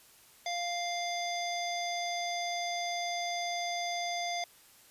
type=harmonic tone; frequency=698 Hz; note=F5; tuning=1 cent flat; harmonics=1 / 3 / 5 / 7 / 9; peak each=-34 / -39 / -41 / -42 / -44 dBFS; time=0.46-4.44 s; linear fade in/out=2 ms; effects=white hiss -59 dBFS RMS until 4.9 s + resampled to 32000 Hz